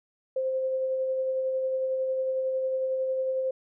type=tone with tremolo; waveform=sine; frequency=523.3 Hz; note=C5; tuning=in tune; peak=-24 dBFS; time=0.36-3.51 s; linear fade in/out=5 ms; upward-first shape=sine; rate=11 Hz; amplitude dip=25%; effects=none

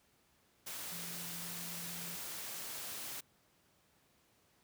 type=tone in noise; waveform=sine; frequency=172 Hz; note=F3; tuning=26 cents flat; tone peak=-50 dBFS; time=0.91-2.16 s; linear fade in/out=10 ms; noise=white; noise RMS=-44 dBFS; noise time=0.66-3.21 s; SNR=-9 dB; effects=pink hiss -71 dBFS RMS until 4.63 s + high-pass 80 Hz 12 dB/octave

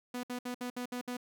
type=tone bursts; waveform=sawtooth; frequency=246.9 Hz; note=B3; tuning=in tune; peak=-32 dBFS; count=7; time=0.14-1.169 s; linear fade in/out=5 ms; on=93 ms; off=63 ms; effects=none

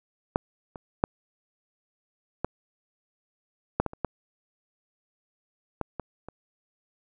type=clicks; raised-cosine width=1 ms; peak=-8 / -25 / -6 / -12 / -7 / -14 / -26 / -12 / -14 / -18 / -25 dBFS; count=11; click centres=0.359 / 0.758 / 1.039 / 2.446 / 3.8 / 3.863 / 3.934 / 4.047 / 5.813 / 5.997 / 6.286 s; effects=none

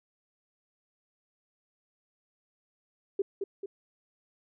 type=tone with echo; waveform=sine; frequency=394.2 Hz; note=G4; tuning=10 cents sharp; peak=-24 dBFS; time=3.19-3.22 s; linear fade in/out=5 ms; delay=220 ms; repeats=2; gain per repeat=-5 dB; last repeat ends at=3.66 s; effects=none

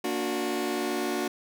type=chord; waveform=sawtooth; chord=Bb augmented; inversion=none; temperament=just; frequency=233.1 / 291.4 / 364.2 Hz; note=Bb3 / D4 / F#4; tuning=0 / -13 / -27 cents; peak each=-30 / -28 / -26 dBFS; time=0.04-1.28 s; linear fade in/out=5 ms; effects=none

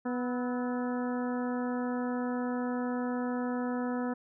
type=harmonic tone with a mistuned harmonic; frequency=246.9 Hz; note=B3; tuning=in tune; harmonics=1 / 2 / 3 / 4 / 5 / 6 / 7; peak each=-31 / -37 / -41 / -43 / -45 / -47 / -48 dBFS; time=0.05-4.14 s; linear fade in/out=10 ms; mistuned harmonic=5; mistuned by=+75 cents; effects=none

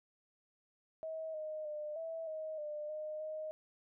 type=tone with pitch steps; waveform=sine; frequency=639 / 619 / 602 / 653 / 628 / 600 / 614 / 622 Hz; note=D#5 / D#5 / D5 / E5 / D#5 / D5 / D#5 / D#5; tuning=+46 / -9 / +43 / -17 / +16 / +37 / -23 / -1 cents; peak=-39 dBFS; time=1.03-3.51 s; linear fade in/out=0 ms; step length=310 ms; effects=none

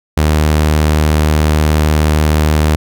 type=tone; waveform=sawtooth; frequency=76.6 Hz; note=D#2; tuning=27 cents flat; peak=-5 dBFS; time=0.17-2.76 s; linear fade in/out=5 ms; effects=none

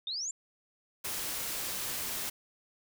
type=exponential sweep; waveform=sine; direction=up; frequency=3542 to 7459 Hz; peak=-33 dBFS; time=0.07-0.31 s; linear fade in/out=2 ms
type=noise; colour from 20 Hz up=white; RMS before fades=-36 dBFS; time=1.04-2.3 s; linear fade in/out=10 ms
effects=none

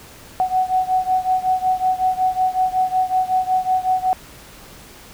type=beating tone pair; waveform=sine; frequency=743 / 748.4 Hz; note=F#5 / F#5; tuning=+7 / +20 cents; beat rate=5.4 Hz; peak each=-18 / -20 dBFS; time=0.4-4.13 s; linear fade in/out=0 ms; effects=pink hiss -42 dBFS RMS until 5.13 s

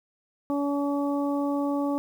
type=harmonic tone; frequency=284.4 Hz; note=C#4; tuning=45 cents sharp; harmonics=1 / 2 / 3 / 4; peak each=-25 / -31 / -35 / -37 dBFS; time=0.5-1.98 s; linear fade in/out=0 ms; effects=9-bit

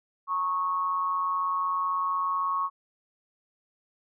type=tone with amplitude modulation; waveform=sine; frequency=1101 Hz; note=C#6; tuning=12 cents flat; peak=-22 dBFS; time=0.27-2.7 s; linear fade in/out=50 ms; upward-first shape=sine; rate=176 Hz; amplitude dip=60%; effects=none

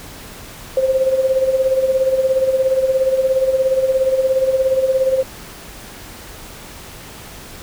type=tone with tremolo; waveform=sine; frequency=526 Hz; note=C5; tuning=9 cents sharp; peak=-10 dBFS; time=0.77-5.23 s; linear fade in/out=2 ms; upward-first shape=sine; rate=17 Hz; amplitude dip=65%; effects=pink hiss -36 dBFS RMS until 7.62 s

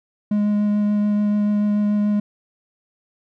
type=tone with vibrato; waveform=triangle; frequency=207.7 Hz; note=G#3; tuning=in tune; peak=-14 dBFS; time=0.31-2.2 s; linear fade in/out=5 ms; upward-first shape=triangle; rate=6.9 Hz; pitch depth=11 cents each way; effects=none

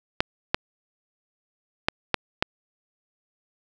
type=clicks; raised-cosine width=0.3 ms; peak=-3 dBFS; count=5; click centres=0.205 / 0.545 / 1.885 / 2.143 / 2.425 s; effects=none

